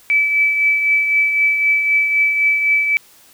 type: tone with tremolo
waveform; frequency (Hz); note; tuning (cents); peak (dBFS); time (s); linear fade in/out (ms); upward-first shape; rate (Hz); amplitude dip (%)
sine; 2305; D7; -33; -10; 0.1-2.97; 0; triangle; 3.9; 50
effects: white hiss -48 dBFS RMS until 3.33 s